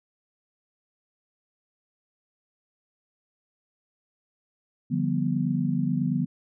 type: chord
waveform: sine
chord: G dominant seventh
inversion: second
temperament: equal with one note detuned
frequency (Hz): 146.83 / 174.61 / 196 / 245.2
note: D3 / F3 / G3 / B3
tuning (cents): 0 / 0 / 0 / -12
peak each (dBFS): -28 / -28 / -31 / -27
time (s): 4.9-6.26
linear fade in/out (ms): 20
effects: none